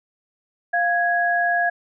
sine tone pair together, 698.4 / 1661.2 Hz, F5 / G#6, 0 / 0 cents, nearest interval octave + minor third, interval 1500 cents, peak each -20 dBFS, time 0.73-1.7 s, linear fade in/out 10 ms, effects none

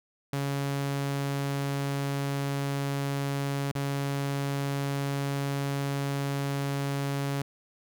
sawtooth tone with dropouts, 139.8 Hz, C#3, 15 cents sharp, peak -24 dBFS, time 0.33-7.42 s, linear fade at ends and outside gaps 2 ms, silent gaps 3.715-3.752 s, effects none

